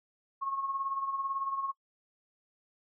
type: tone with tremolo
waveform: sine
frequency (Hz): 1090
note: C#6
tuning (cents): -29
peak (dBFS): -29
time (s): 0.41-1.72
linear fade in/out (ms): 20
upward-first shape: sine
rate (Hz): 18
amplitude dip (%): 60
effects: noise-tail reverb RT60 0.1 s tail -22 dB re dry